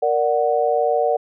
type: chord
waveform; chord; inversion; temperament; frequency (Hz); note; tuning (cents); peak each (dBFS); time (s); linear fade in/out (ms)
sine; Bb augmented; none; equal; 466.2 / 587.3 / 740; Bb4 / D5 / F#5; 0 / 0 / 0; -20; 0.02-1.17; 10
effects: none